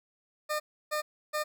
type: tone bursts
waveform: 20% pulse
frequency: 606 Hz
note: D#5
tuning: 46 cents flat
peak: -24 dBFS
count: 3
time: 0.49-1.44 s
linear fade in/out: 20 ms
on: 110 ms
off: 310 ms
effects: none